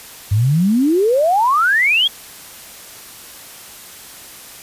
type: exponential sweep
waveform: sine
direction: up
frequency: 96.3 to 3385 Hz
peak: -11 dBFS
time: 0.31-2.08 s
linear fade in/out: 10 ms
effects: white hiss -37 dBFS RMS until 4.62 s + resampled to 32000 Hz